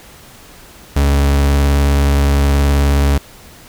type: tone with vibrato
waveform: 40% pulse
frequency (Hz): 70.4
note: C#2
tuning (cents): +27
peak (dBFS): -9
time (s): 0.96-3.18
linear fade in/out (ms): 5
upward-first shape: triangle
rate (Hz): 19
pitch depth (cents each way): 33
effects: pink hiss -40 dBFS RMS until 3.68 s